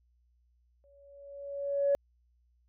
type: tone with exponential growth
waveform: sine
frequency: 563 Hz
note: C#5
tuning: 27 cents sharp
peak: -21 dBFS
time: 0.84-1.95 s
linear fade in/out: 0 ms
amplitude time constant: 240 ms
effects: tanh soft clip ceiling -18 dBFS + added 60 Hz sine -66 dBFS peak until 2.68 s